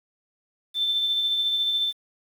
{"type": "tone with tremolo", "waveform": "sine", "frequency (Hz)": 3544, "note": "A7", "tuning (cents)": 12, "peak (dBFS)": -20, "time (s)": [0.74, 1.93], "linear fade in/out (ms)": 50, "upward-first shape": "sine", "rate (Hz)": 14, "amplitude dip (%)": 30, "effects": ["8-bit"]}